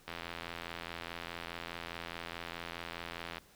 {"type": "click train", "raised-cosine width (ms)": 0.3, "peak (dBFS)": -24, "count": 281, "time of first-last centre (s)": [0.08, 3.382], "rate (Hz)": 84.8, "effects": ["pink hiss -62 dBFS RMS until 3.55 s"]}